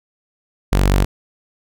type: tone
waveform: sawtooth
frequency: 47.7 Hz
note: G1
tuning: 47 cents flat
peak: -8 dBFS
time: 0.72-1.05 s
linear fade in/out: 10 ms
effects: none